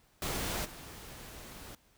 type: noise with level steps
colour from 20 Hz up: pink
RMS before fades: -35 / -48 dBFS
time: 0.22-1.75 s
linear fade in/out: 2 ms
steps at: 0.64 s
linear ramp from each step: 20 ms
effects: pink hiss -67 dBFS RMS until 1.97 s